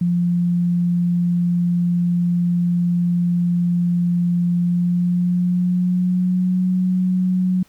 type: tone with pitch glide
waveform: sine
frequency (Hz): 174.61 to 183.61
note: F3 to F#3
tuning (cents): 0 to -13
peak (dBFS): -15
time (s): 0.01-7.63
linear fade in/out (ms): 5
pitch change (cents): +87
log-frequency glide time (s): 4.58-6.69
effects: pink hiss -55 dBFS RMS until 7.68 s